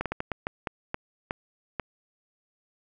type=slowing click train; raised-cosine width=0.5 ms; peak=-14 dBFS; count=10; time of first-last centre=0.01-1.797 s; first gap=47 ms; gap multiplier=1.34; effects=none